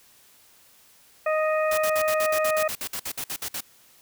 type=harmonic tone; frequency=622.3 Hz; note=D#5; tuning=in tune; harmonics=1 / 2 / 3 / 4; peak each=-22 / -28 / -32 / -34 dBFS; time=1.26-2.68 s; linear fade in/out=5 ms
type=noise bursts; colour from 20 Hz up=white; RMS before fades=-31 dBFS; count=16; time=1.71-3.607 s; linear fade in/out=5 ms; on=67 ms; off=55 ms
effects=white hiss -56 dBFS RMS until 4.01 s